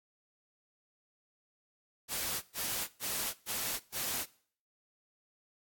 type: noise bursts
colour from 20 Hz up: white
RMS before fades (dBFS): -35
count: 5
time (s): 2.08-4.26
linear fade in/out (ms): 50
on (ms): 340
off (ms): 120
effects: noise-tail reverb RT60 0.5 s tail -20 dB re dry + AAC 64 kbps